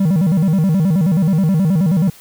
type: tone with vibrato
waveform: triangle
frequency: 174.7 Hz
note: F3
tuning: 1 cent sharp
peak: -9 dBFS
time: 0-2.1 s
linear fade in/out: 5 ms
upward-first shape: square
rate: 9.4 Hz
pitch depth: 190 cents each way
effects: white hiss -43 dBFS RMS until 2.2 s